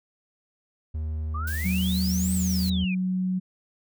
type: tone with pitch glide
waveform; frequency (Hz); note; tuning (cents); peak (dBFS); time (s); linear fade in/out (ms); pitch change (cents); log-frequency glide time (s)
triangle; 77.78 to 79.87; D#2 to D#2; 0 to +46; -25; 0.94-2.85; 10; +46; 2.19-2.25
type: exponential two-way sweep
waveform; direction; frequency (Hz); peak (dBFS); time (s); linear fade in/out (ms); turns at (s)
sine; up then down; 1135 to 8460 to 2337; -32; 1.34-2.95; 10; 2.33
type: noise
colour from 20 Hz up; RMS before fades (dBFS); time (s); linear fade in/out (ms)
blue; -37; 1.47-2.7; 5
type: tone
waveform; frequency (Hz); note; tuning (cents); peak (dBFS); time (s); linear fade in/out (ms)
sine; 185; F#3; 0; -23; 1.64-3.4; 20
effects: none